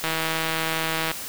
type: click train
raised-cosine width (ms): 0.3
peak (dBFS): -9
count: 174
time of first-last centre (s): 0.04-1.115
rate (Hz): 161
effects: white hiss -34 dBFS RMS until 1.28 s